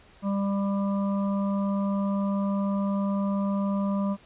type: harmonic tone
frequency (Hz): 198.5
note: G3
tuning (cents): +22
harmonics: 1 / 3 / 5 / 6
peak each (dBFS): -24 / -34 / -38 / -40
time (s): 0.22-4.17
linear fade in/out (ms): 50
effects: pink hiss -55 dBFS RMS until 4.25 s + resampled to 8000 Hz